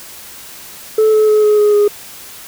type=tone with pitch steps; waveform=sine; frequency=435.3 / 430.8 / 426.3 / 421.9 / 417.6 / 413.2 Hz; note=A4 / A4 / G#4 / G#4 / G#4 / G#4; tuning=-19 / -37 / +45 / +27 / +10 / -9 cents; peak=-5 dBFS; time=0.98-1.88 s; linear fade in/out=5 ms; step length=150 ms; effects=tanh soft clip ceiling -6 dBFS + white hiss -34 dBFS RMS until 2.47 s